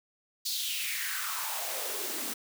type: noise with high-pass filter sweep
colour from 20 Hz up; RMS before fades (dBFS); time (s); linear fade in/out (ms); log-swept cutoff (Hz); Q
white; -34; 0.45-2.34; 10; 4500 to 230; 3.8
effects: none